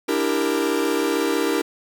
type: chord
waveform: 45% pulse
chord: E half-diminished seventh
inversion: third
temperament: equal with one note detuned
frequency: 293.7 / 329.6 / 395.6 / 466.2 Hz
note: D4 / E4 / G4 / Bb4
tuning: 0 / 0 / +16 / 0 cents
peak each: -25 dBFS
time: 0.08-1.62 s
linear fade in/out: 10 ms
effects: none